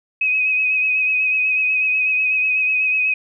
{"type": "tone with vibrato", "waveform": "sine", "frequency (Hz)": 2530, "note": "D#7", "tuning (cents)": 28, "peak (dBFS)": -15, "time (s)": [0.21, 3.14], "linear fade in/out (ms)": 5, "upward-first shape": "sine", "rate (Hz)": 8.1, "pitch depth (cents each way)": 29, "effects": []}